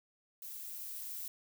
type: noise with level ramp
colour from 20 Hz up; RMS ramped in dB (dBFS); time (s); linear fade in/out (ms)
violet; -46 to -42; 0.42-1.28; 2
effects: none